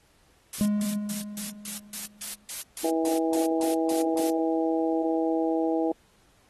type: noise bursts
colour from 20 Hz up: blue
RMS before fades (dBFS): -33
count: 14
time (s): 0.53-4.3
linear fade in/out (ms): 2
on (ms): 130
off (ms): 150
type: tone with exponential decay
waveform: triangle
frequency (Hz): 207.7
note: G#3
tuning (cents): 0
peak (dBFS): -18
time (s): 0.61-2.45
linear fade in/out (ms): 0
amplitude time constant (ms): 400
type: harmonic tone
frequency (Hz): 162.3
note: E3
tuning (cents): -27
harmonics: 2 / 3 / 4 / 5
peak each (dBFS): -25 / -29 / -31 / -33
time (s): 2.84-5.92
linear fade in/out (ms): 5
effects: pink hiss -63 dBFS RMS until 6.49 s + AAC 32 kbps